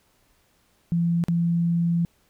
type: tone with dropouts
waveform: sine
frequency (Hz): 169.9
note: F3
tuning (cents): -47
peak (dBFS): -19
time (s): 0.92-2.05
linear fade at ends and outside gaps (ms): 0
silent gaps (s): 1.239-1.284
effects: pink hiss -64 dBFS RMS until 2.29 s